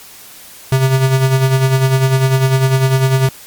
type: tone with tremolo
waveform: square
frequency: 132.3 Hz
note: C3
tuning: 20 cents sharp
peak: -8 dBFS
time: 0.72-3.29 s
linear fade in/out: 2 ms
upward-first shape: sine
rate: 10 Hz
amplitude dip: 55%
effects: white hiss -37 dBFS RMS until 3.46 s + MP3 96 kbps